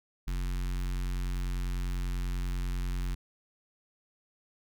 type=tone with notch filter; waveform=square; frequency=45.09 Hz; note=F#1; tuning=44 cents flat; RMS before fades=-32 dBFS; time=0.27-3.15 s; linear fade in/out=10 ms; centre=570 Hz; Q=0.57; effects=none